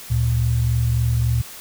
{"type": "tone pair together", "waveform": "sine", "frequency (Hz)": [73.42, 117.05], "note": ["D2", "A#2"], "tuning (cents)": [0, 8], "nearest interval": "minor sixth", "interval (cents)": 808, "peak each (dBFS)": [-22, -17], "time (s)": [0.1, 1.42], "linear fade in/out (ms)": 10, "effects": ["white hiss -38 dBFS RMS until 1.6 s"]}